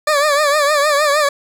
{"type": "tone with vibrato", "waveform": "20% pulse", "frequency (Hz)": 587.3, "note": "D5", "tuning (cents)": 0, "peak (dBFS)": -7, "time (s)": [0.07, 1.29], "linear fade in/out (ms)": 5, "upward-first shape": "triangle", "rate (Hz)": 6.5, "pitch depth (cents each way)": 100, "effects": ["low-pass 11000 Hz 12 dB/octave", "7-bit"]}